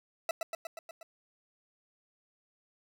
40% pulse tone with echo, 659 Hz, E5, 1 cent flat, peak -28 dBFS, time 0.29-0.31 s, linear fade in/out 2 ms, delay 120 ms, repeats 6, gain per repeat -3 dB, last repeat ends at 1.03 s, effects none

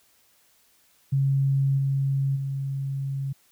sine tone with level steps, 136.9 Hz, C#3, 21 cents flat, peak -19 / -21 / -26 dBFS, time 1.12-3.33 s, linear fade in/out 10 ms, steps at 1.77 / 2.35 s, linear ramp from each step 20 ms, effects white hiss -62 dBFS RMS until 3.51 s

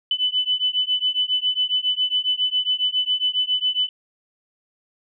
sine beating tone pair, 2999 / 3006.3 Hz, F#7 / F#7, +23 / +27 cents, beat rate 7.3 Hz, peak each -22 dBFS, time 0.11-3.89 s, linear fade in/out 2 ms, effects none

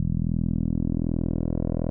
10% pulse tone with low-pass filter sweep, 41.27 Hz, E1, 3 cents sharp, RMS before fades -25 dBFS, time 0-1.9 s, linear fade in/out 0 ms, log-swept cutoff 170 to 520 Hz, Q 1.8, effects none

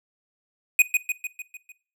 square tone with echo, 2489 Hz, D#7, in tune, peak -13 dBFS, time 0.79-0.82 s, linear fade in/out 2 ms, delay 150 ms, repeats 6, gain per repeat -5 dB, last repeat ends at 1.72 s, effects noise-tail reverb RT60 0.4 s tail -20 dB re dry

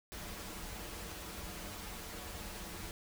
pink noise with comb filter, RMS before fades -45 dBFS, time 0.12-2.91 s, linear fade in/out 0 ms, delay 7.6 ms, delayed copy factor -0.65, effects none

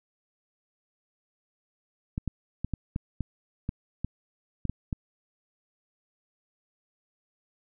clicks, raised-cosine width 5 ms, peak -17 dBFS, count 11, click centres 2.179 / 2.277 / 2.646 / 2.737 / 2.961 / 3.207 / 3.691 / 4.046 / 4.653 / 4.696 / 4.928 s, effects none

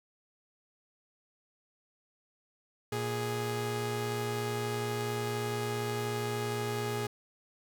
sawtooth tone pair together, 117.05 / 415.3 Hz, A#2 / G#4, +8 / 0 cents, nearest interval octave + minor seventh, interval 2192 cents, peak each -31 / -30 dBFS, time 2.92-7.07 s, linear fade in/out 5 ms, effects none

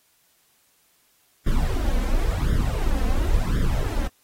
brown noise with flanger, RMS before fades -21 dBFS, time 1.46-4.08 s, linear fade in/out 10 ms, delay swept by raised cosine 0.57 to 3.97 ms, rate 0.94 Hz, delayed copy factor +0.85, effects white hiss -63 dBFS RMS until 4.23 s + AAC 48 kbps

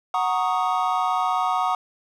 triangle chord, D# minor seventh, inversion first, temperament equal, 740 / 932.3 / 1108.7 / 1244.5 Hz, F#5 / A#5 / C#6 / D#6, 0 / 0 / 0 / 0 cents, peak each -22 / -25 / -25 / -24 dBFS, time 0.14-1.75 s, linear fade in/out 2 ms, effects none

